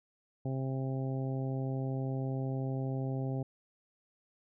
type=harmonic tone; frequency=132.7 Hz; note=C3; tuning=25 cents sharp; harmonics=1 / 2 / 3 / 4 / 5 / 6; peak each=-33 / -39 / -43 / -45 / -47 / -49 dBFS; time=0.45-3.43 s; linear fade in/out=5 ms; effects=none